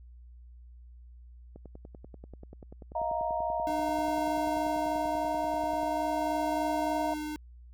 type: click train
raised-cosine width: 2 ms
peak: -33 dBFS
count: 45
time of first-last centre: 1.56-5.832 s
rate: 10.3 Hz
type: chord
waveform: sine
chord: Eb suspended second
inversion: none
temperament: equal with one note detuned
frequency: 635 / 698.5 / 932.3 Hz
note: Eb5 / F5 / Bb5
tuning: +35 / 0 / 0 cents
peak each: -33 dBFS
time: 2.95-7.14 s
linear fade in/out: 5 ms
type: tone with tremolo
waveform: square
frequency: 303.1 Hz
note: D#4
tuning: 45 cents flat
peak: -33 dBFS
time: 3.67-7.36 s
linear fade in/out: 0 ms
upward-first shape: sine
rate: 0.41 Hz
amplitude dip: 40%
effects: added 60 Hz sine -48 dBFS peak until 7.73 s